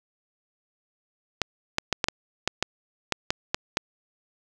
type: clicks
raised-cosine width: 0.2 ms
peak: -5 dBFS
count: 11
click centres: 1.417 / 1.784 / 1.927 / 2.042 / 2.085 / 2.476 / 2.626 / 3.123 / 3.305 / 3.545 / 3.771 s
effects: none